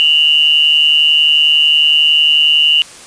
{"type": "tone pair together", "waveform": "sine", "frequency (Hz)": [2804, 2955], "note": ["F7", "F#7"], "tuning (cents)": [6, -3], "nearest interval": "minor second", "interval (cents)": 91, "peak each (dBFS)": -10, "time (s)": [0, 2.82], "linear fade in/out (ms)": 0, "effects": ["white hiss -35 dBFS RMS until 3.06 s", "resampled to 22050 Hz"]}